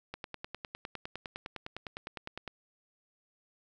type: click train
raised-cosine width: 0.3 ms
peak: -23 dBFS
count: 24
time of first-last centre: 0.14-2.477 s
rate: 9.84 Hz
effects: none